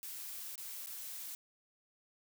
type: noise with dropouts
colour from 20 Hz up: blue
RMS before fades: -45 dBFS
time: 0.03-1.35 s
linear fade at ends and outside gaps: 0 ms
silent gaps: 0.556-0.579 / 0.861-0.871 s
effects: none

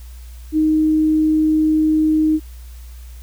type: tone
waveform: sine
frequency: 311.1 Hz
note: D#4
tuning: in tune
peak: -12 dBFS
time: 0.52-2.4 s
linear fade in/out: 50 ms
effects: added 60 Hz sine -33 dBFS peak until 3.22 s + white hiss -49 dBFS RMS until 3.22 s

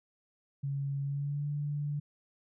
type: tone with pitch glide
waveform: sine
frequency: 139.4 to 146.08 Hz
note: C#3 to D3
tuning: +10 to -9 cents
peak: -31 dBFS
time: 0.63-2 s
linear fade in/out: 10 ms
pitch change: +81 cents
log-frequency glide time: 1.02-1.48 s
effects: none

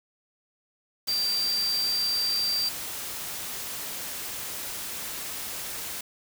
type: tone in noise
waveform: sine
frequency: 4699 Hz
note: D8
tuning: in tune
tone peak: -24 dBFS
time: 1.08-2.69 s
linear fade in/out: 5 ms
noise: white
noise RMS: -35 dBFS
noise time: 1.07-6.01 s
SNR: +8 dB
effects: none

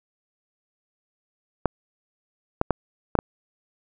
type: clicks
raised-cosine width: 1 ms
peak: -5 dBFS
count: 5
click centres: 1.657 / 2.614 / 2.707 / 3.153 / 3.189 s
effects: none

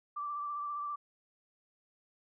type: tone with vibrato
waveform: sine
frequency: 1170 Hz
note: D6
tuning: 7 cents flat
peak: -35 dBFS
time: 0.16-0.96 s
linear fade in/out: 10 ms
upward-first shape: sine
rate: 15 Hz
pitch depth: 24 cents each way
effects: none

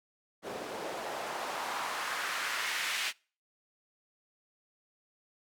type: noise with band-pass filter sweep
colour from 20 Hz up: white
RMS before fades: -36 dBFS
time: 0.42-3.13 s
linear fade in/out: 50 ms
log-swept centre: 400 to 2400 Hz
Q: 1.4
effects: noise-tail reverb RT60 0.4 s tail -26 dB re dry

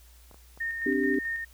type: clicks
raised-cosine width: 1 ms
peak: -37 dBFS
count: 3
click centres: 0.313 / 0.344 / 0.575 s
type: tone with tremolo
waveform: sine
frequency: 1833 Hz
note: A#6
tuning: 30 cents flat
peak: -28 dBFS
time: 0.6-1.45 s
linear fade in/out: 10 ms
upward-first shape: square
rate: 4.6 Hz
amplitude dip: 35%
type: chord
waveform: sine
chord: C suspended second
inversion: none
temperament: equal with one note detuned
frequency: 262.5 / 293.7 / 392 Hz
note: C4 / D4 / G4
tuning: +6 / 0 / 0 cents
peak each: -28 dBFS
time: 0.86-1.19 s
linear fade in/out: 5 ms
effects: added 60 Hz sine -52 dBFS peak until 1.53 s + white hiss -59 dBFS RMS until 1.53 s

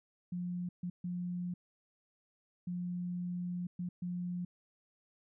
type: tone bursts at uneven times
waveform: sine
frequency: 177.5 Hz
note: F3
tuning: 28 cents sharp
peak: -35 dBFS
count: 6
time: 0.32-0.69 / 0.83-0.9 / 1.04-1.54 / 2.67-3.67 / 3.79-3.89 / 4.02-4.45 s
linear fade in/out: 5 ms
effects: none

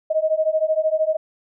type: beating tone pair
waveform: sine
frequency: 622.3 / 635.3 Hz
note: D#5 / D#5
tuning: 0 / +36 cents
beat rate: 13 Hz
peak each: -20 / -20 dBFS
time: 0.1-1.17 s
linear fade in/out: 10 ms
effects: none

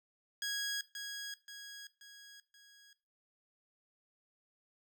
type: tone with echo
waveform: 15% pulse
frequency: 1650 Hz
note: G#6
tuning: 12 cents flat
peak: -29 dBFS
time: 0.42-0.81 s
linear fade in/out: 2 ms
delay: 530 ms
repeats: 4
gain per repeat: -6 dB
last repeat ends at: 2.93 s
effects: noise-tail reverb RT60 0.3 s tail -17 dB re dry

